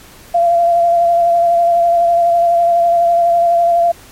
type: tone with vibrato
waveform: sine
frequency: 686 Hz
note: F5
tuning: 31 cents flat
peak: -8 dBFS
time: 0.34-3.92 s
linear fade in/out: 10 ms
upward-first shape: sine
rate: 12 Hz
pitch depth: 21 cents each way
effects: pink hiss -40 dBFS RMS until 4.11 s + MP3 64 kbps